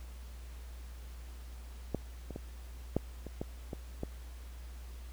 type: clicks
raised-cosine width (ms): 2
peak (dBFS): -18 / -29 / -26 / -15 / -29 / -22 / -25 / -22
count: 8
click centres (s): 1.947 / 2.307 / 2.361 / 2.966 / 3.267 / 3.415 / 3.732 / 4.034
effects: added 60 Hz sine -44 dBFS peak until 5.12 s + pink hiss -58 dBFS RMS until 5.12 s

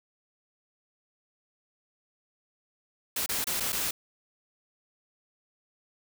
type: noise with dropouts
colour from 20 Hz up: white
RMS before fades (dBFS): -30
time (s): 3.16-3.91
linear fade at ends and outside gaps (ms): 5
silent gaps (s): 3.262-3.29 / 3.443-3.469 / 3.6-3.604 / 3.722-3.727
effects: none

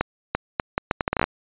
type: accelerating click train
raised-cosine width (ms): 0.5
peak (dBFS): -5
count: 13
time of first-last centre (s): 0.01-1.24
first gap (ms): 340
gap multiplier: 0.73
effects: resampled to 8000 Hz

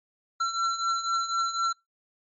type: beating tone pair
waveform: square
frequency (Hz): 1352 / 1356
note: E6 / E6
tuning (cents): +43 / +49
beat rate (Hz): 4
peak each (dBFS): -27 / -32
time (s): 0.4-1.73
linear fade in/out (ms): 10
effects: noise-tail reverb RT60 0.2 s tail -25 dB re dry + MP3 32 kbps

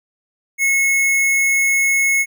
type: tone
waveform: square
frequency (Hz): 2183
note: C#7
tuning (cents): -27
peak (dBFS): -14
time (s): 0.58-2.26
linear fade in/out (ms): 50
effects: none

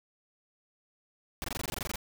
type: noise bursts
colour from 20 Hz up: pink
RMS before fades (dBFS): -35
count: 13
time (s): 1.42-1.958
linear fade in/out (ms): 0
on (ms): 22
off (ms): 21
effects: none

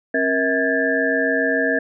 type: tone cluster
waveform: sine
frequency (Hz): 271.1 / 470.3 / 644 / 1638 / 1745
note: C#4 / A#4 / E5 / G#6 / A6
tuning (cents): -38 / +15 / -41 / -24 / -15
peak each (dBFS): -23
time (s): 0.14-1.79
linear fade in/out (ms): 5
effects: none

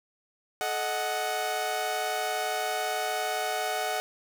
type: chord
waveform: sawtooth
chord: D# diminished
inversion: second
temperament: equal with one note detuned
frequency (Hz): 432.2 / 622.3 / 740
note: A4 / D#5 / F#5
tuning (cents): -31 / 0 / 0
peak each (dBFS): -32 / -30 / -26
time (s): 0.61-4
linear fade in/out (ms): 0
effects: none

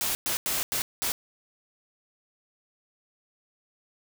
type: noise bursts at uneven times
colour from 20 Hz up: white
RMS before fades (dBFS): -28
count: 5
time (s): 0.01-0.15 / 0.26-0.37 / 0.46-0.63 / 0.72-0.82 / 1.02-1.12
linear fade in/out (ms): 0
effects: none

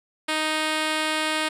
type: tone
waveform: 5% pulse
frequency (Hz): 311.1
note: D#4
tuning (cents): 0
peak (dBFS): -11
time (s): 0.28-1.49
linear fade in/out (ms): 10
effects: low-pass 10000 Hz 12 dB/octave

